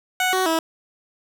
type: tone with pitch steps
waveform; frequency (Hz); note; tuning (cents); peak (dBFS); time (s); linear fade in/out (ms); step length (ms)
15% pulse; 739 / 373.9 / 324.8; F#5 / F#4 / E4; -2 / +18 / -26; -12; 0.2-0.59; 2; 130
effects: none